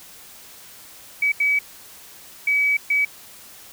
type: tone bursts at uneven times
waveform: sine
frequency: 2280 Hz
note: C#7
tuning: 48 cents sharp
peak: -16 dBFS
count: 4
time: 1.22-1.32 / 1.4-1.59 / 2.47-2.77 / 2.9-3.05 s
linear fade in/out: 5 ms
effects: white hiss -44 dBFS RMS until 3.72 s